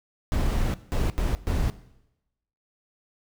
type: noise bursts at uneven times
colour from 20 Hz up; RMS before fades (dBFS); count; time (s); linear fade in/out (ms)
brown; -24; 4; 0.32-0.74 / 0.92-1.1 / 1.18-1.35 / 1.47-1.7; 0
effects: noise-tail reverb RT60 0.9 s tail -17 dB re dry